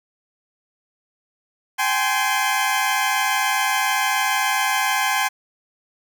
20% pulse tone cluster, 779 / 839 / 1041 Hz, G5 / G#5 / C6, -11 / +17 / -9 cents, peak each -18 dBFS, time 1.78-5.29 s, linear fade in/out 20 ms, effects none

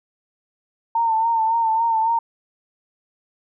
sine tone with vibrato, 905 Hz, A5, 48 cents sharp, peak -16 dBFS, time 0.95-2.19 s, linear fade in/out 5 ms, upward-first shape sine, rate 3.6 Hz, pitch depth 46 cents each way, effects none

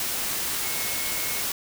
sine tone in noise, 2181 Hz, C#7, 29 cents flat, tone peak -37 dBFS, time 0.64-1.41 s, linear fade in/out 2 ms, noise white, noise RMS -28 dBFS, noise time 0-1.52 s, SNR -12 dB, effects none

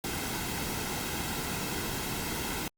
pink noise with comb filter, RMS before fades -34 dBFS, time 0.04-2.68 s, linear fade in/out 2 ms, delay 1.7 ms, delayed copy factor -0.5, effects Opus 48 kbps

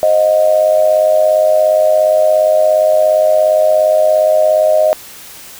sine tone with amplitude modulation, 622.3 Hz, D#5, in tune, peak -4 dBFS, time 0.03-4.93 s, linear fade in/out 0 ms, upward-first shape sine, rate 97.2 Hz, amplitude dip 70%, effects white hiss -34 dBFS RMS until 5.59 s

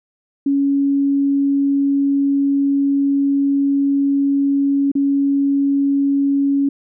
sine tone with dropouts, 278.9 Hz, C#4, 11 cents sharp, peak -13 dBFS, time 0.46-6.69 s, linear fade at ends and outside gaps 5 ms, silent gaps 4.917-4.952 s, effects none

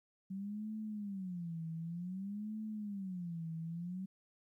sine tone with vibrato, 187.8 Hz, F#3, 26 cents sharp, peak -39 dBFS, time 0.3-4.06 s, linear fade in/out 10 ms, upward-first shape sine, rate 0.54 Hz, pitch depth 250 cents each way, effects 13-bit

